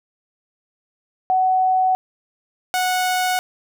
sine / sawtooth tone pair in turn, 748 / 735.6 Hz, F#5 / F#5, +19 / -10 cents, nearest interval unison, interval 29 cents, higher first, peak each -14 dBFS, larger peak neither, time 1.3-1.95 / 2.74-3.39 s, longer neither, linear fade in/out 0 ms, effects none

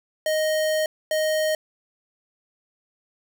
square tone bursts at uneven times, 622.3 Hz, D#5, in tune, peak -21 dBFS, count 2, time 0.26-0.86 / 1.11-1.55 s, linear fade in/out 2 ms, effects none

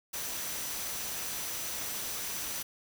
sine tone in noise, 5930 Hz, F#8, 3 cents sharp, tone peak -44 dBFS, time 0.13-2.63 s, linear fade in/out 10 ms, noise white, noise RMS -37 dBFS, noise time 0.13-2.63 s, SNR -10 dB, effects none

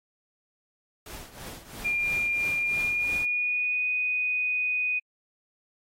pink noise with tremolo, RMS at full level -40 dBFS, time 1.06-3.25 s, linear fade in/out 2 ms, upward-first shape triangle, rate 3 Hz, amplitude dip 80%
sine tone with pitch glide, 2400 to 2488 Hz, D7 to D#7, +37 to -1 cents, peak -24 dBFS, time 1.84-5 s, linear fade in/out 20 ms, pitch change +62 cents, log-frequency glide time 2.6-3.88 s
effects AAC 48 kbps

